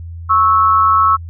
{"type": "tone pair together", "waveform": "sine", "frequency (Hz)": [1101.6, 1310], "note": ["C#6", "E6"], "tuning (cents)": [-11, -11], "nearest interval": "minor third", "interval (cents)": 300, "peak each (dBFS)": -11, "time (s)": [0.29, 1.17], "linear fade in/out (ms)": 20, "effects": ["added 84 Hz sine -26 dBFS peak until 1.29 s"]}